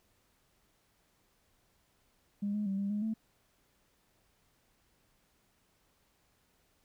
sine tone with pitch steps, 203 / 209.3 / 194.7 / 199.4 / 207.9 / 220.6 Hz, G#3 / G#3 / G3 / G3 / G#3 / A3, -39 / +14 / -12 / +30 / +2 / +5 cents, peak -30 dBFS, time 2.42-3.14 s, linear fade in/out 10 ms, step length 120 ms, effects tanh soft clip ceiling -26 dBFS + pink hiss -72 dBFS RMS until 6.84 s

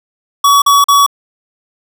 square tone bursts, 1131 Hz, C#6, 34 cents sharp, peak -6 dBFS, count 3, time 0.44-1.064 s, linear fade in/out 5 ms, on 180 ms, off 42 ms, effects none

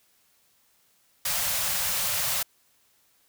white band-stop noise, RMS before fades -27 dBFS, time 1.25-2.43 s, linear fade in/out 5 ms, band 190 to 500 Hz, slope 96 dB/octave, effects white hiss -65 dBFS RMS until 3.28 s

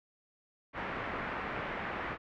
white low-pass noise, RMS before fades -38 dBFS, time 0.73-2.18 s, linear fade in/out 50 ms, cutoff 2000 Hz, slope 24 dB/octave, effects none

